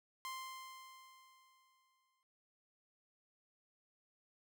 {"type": "tone with exponential decay", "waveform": "sawtooth", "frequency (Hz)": 1046.5, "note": "C6", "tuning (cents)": 0, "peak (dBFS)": -38, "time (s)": [0.25, 2.23], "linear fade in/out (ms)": 0, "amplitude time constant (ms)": 430, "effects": []}